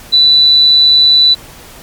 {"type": "tone", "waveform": "sine", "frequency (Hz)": 3975, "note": "B7", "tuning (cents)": 10, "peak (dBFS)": -4, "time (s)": [0.12, 1.35], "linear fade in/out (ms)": 20, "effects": ["pink hiss -35 dBFS RMS until 1.82 s", "Opus 48 kbps"]}